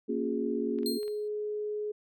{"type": "chord", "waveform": "sine", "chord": "Bb minor seventh", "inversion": "none", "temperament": "equal with one note detuned", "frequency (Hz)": [233.1, 277.2, 358, 415.3], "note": ["Bb3", "Db4", "F4", "Ab4"], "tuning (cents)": [0, 0, 43, 0], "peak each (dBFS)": [-33, -34, -35, -33], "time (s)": [0.08, 0.99], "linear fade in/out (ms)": 20}
{"type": "clicks", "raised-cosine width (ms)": 0.3, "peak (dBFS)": -37, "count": 4, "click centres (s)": [0.787, 0.832, 1.031, 1.08]}
{"type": "tone with exponential decay", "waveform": "sawtooth", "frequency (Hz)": 4200, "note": "C8", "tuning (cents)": 6, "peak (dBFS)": -28, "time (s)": [0.86, 1.28], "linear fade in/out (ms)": 1, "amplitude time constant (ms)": 90}
{"type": "tone", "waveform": "sine", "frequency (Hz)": 420.7, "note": "G#4", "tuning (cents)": 22, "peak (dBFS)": -31, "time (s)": [0.91, 1.92], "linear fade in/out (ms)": 10}
{"effects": []}